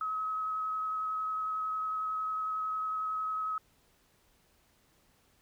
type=tone with vibrato; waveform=sine; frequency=1278 Hz; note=D#6; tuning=46 cents sharp; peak=-31 dBFS; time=0.01-3.58 s; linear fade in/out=2 ms; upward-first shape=sine; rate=11 Hz; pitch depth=10 cents each way; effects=pink hiss -68 dBFS RMS until 5.41 s

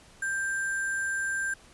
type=tone with sample-and-hold; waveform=sine; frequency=1580 Hz; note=G6; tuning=13 cents sharp; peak=-27 dBFS; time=0.22-1.54 s; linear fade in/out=5 ms; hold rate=8820 Hz; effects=pink hiss -55 dBFS RMS until 1.73 s + resampled to 24000 Hz

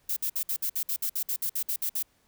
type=noise bursts; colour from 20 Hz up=violet; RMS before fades=-29 dBFS; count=15; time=0.09-2.027 s; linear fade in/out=5 ms; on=75 ms; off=58 ms; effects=pink hiss -67 dBFS RMS until 2.27 s

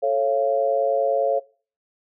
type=chord; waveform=sine; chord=A augmented; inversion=none; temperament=just; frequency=440 / 550 / 687.5 Hz; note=A4 / C#5 / E#5; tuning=0 / -14 / -27 cents; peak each=-25 / -20 / -24 dBFS; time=0.02-1.4 s; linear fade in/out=20 ms; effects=noise-tail reverb RT60 0.4 s tail -21 dB re dry

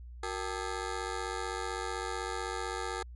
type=ring-modulated tone; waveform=15% pulse; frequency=416.7 Hz; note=G#4; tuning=6 cents sharp; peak=-25 dBFS; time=0.23-3.03 s; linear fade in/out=5 ms; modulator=47.9 Hz; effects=added 60 Hz sine -44 dBFS peak until 3.15 s + resampled to 24000 Hz

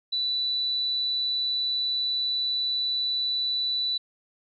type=tone; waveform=sine; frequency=3968 Hz; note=B7; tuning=7 cents sharp; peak=-24 dBFS; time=0.12-3.98 s; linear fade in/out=10 ms; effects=none

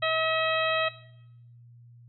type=harmonic tone; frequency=641 Hz; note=E5; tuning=49 cents flat; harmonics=1 / 2 / 3 / 4 / 5 / 6; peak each=-28 / -30 / -31 / -33 / -33 / -34 dBFS; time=0.02-0.89 s; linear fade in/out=10 ms; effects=noise-tail reverb RT60 0.8 s tail -17 dB re dry + added 119 Hz sine -49 dBFS peak until 2.08 s

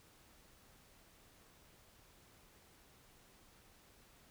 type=silence; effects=pink hiss -65 dBFS RMS until 4.3 s

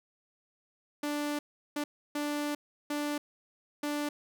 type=tone bursts at uneven times; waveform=sawtooth; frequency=293.7 Hz; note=D4; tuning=in tune; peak=-27 dBFS; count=5; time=1.03-1.39 / 1.76-1.84 / 2.15-2.55 / 2.9-3.18 / 3.83-4.09 s; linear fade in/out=5 ms; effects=none

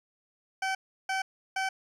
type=tone bursts; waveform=20% pulse; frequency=766 Hz; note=G5; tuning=40 cents flat; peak=-23 dBFS; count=3; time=0.62-1.69 s; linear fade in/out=5 ms; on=130 ms; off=340 ms; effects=low-pass 7000 Hz 12 dB/octave + 10-bit

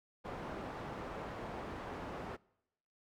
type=low-pass noise; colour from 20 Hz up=white; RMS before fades=-44 dBFS; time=0.24-2.37 s; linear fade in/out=20 ms; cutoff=910 Hz; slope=12 dB/octave; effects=noise-tail reverb RT60 0.9 s tail -25 dB re dry

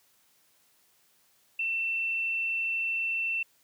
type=tone; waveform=sine; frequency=2687 Hz; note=E7; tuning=33 cents sharp; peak=-27 dBFS; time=1.59-3.43 s; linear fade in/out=5 ms; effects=white hiss -66 dBFS RMS until 3.63 s + high-pass 80 Hz 12 dB/octave

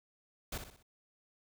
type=noise with echo; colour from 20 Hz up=pink; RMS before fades=-39 dBFS; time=0.52-0.58 s; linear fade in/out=5 ms; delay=62 ms; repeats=4; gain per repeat=-7 dB; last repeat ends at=0.828 s; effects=none

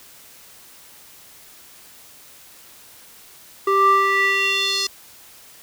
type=tone with band-pass filter sweep; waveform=square; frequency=392 Hz; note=G4; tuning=in tune; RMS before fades=-18 dBFS; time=3.67-4.87 s; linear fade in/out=5 ms; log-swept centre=860 to 5000 Hz; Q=3.4; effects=white hiss -46 dBFS RMS until 5.62 s

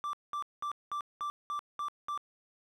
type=tone bursts; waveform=triangle; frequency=1173 Hz; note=D6; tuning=2 cents flat; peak=-31 dBFS; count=8; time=0.04-2.176 s; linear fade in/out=0 ms; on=92 ms; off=200 ms; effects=none

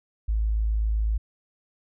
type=tone; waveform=sine; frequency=53.9 Hz; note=A1; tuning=35 cents flat; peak=-21 dBFS; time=0.28-1.18 s; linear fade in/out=10 ms; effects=none

